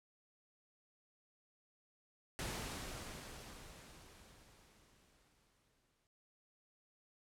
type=noise with exponential decay; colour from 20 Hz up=pink; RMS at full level=-41 dBFS; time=2.39-6.07 s; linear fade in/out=0 ms; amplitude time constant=800 ms; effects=low-pass 11000 Hz 12 dB/octave